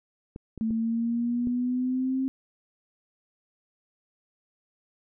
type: clicks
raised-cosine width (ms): 3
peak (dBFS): -25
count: 4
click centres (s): 0.361 / 0.577 / 0.707 / 1.472
type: exponential sweep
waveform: sine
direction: up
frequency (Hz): 221.5 to 266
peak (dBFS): -24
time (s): 0.61-2.28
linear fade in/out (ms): 0
effects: none